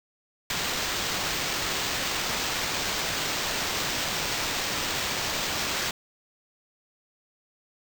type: noise with sample-and-hold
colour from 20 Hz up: blue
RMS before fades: -29 dBFS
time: 0.5-5.91 s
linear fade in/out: 2 ms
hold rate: 11025 Hz
effects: none